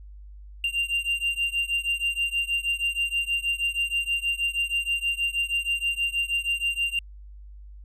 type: beating tone pair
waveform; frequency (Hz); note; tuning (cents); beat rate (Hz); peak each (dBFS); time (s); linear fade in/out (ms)
triangle; 2780 / 2786.3; F7 / F7; -9 / -5; 6.3; -25 / -26; 0.64-6.99; 2
effects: added 50 Hz sine -41 dBFS peak until 7.84 s + resampled to 32000 Hz